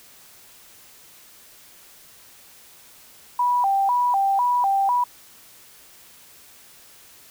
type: tone with vibrato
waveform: sine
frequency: 877 Hz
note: A5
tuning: 6 cents flat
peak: -17 dBFS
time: 3.39-5.04 s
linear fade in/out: 5 ms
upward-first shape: square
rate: 2 Hz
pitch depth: 190 cents each way
effects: white hiss -49 dBFS RMS until 7.3 s